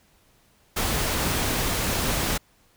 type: noise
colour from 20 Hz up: pink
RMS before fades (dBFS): -25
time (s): 0.76-2.38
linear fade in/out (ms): 10
effects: pink hiss -61 dBFS RMS until 2.76 s